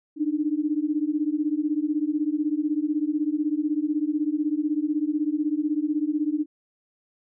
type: beating tone pair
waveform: sine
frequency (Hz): 293.7 / 309.7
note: D4 / D#4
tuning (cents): 0 / -8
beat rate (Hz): 16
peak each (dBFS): -25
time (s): 0.16-6.46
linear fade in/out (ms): 50
effects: none